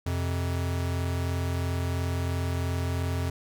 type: tone pair together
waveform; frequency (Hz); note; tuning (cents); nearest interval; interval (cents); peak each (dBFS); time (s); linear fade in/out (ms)
square; 87.88 / 130.81; F2 / C3; +11 / 0; perfect fifth; 689; -28 / -34; 0.06-3.3; 5
effects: none